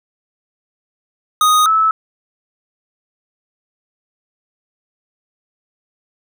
square / sine tone pair in turn, 1244.5 / 1304.9 Hz, D#6 / E6, 0 / -18 cents, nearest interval minor second, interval 82 cents, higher second, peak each -10 dBFS, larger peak neither, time 1.41-1.66 / 1.66-1.91 s, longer neither, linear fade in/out 2 ms, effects none

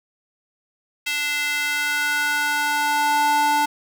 square tone with high-pass filter sweep, 293.7 Hz, D4, in tune, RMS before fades -21 dBFS, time 1.06-3.66 s, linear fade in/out 10 ms, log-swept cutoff 2400 to 730 Hz, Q 2.5, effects none

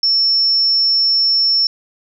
sine tone, 5400 Hz, E8, 41 cents sharp, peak -11 dBFS, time 0.03-1.67 s, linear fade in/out 2 ms, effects none

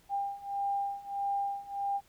sine beating tone pair, 798 / 799.6 Hz, G5 / G5, +31 / +34 cents, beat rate 1.6 Hz, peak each -35 / -33 dBFS, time 0.09-2.01 s, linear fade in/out 50 ms, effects pink hiss -64 dBFS RMS until 2.08 s

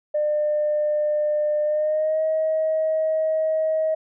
sine tone with pitch glide, 600 to 632 Hz, D5 to D#5, +37 to +27 cents, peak -18 dBFS, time 0.14-3.95 s, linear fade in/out 10 ms, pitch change +90 cents, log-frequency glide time 1.63-2.23 s, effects tanh soft clip ceiling -14 dBFS

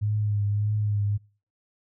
sine tone with vibrato, 104.1 Hz, G#2, 5 cents sharp, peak -22 dBFS, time 0.01-1.18 s, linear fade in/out 20 ms, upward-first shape triangle, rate 1.7 Hz, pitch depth 40 cents each way, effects noise-tail reverb RT60 0.4 s tail -26 dB re dry

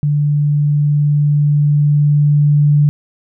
sine tone with level ramp, 146.83 Hz, D3, in tune, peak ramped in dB -11 to -7 dBFS, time 0.03-2.89 s, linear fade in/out 0 ms, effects none

